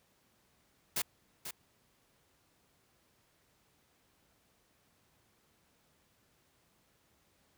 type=noise with echo; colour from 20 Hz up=white; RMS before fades=-33 dBFS; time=0.96-1.02 s; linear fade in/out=5 ms; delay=490 ms; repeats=1; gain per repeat=-9 dB; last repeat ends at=1.51 s; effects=pink hiss -71 dBFS RMS until 7.57 s + high-pass 60 Hz 12 dB/octave